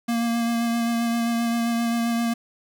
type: tone with vibrato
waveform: square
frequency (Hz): 233.1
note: A#3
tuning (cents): 0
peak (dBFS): -22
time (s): 0.08-2.34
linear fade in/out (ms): 10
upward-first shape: sine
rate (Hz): 7.6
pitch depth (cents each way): 16
effects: 8-bit